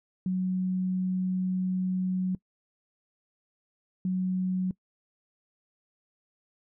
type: tone pair in turn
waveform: sine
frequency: 185 / 185 Hz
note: F#3 / F#3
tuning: 0 / 0 cents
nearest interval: unison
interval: 0 cents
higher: neither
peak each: -25 dBFS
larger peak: neither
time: 0.26-2.35 / 4.05-4.71 s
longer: first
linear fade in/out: 2 ms
effects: noise-tail reverb RT60 0.1 s tail -22 dB re dry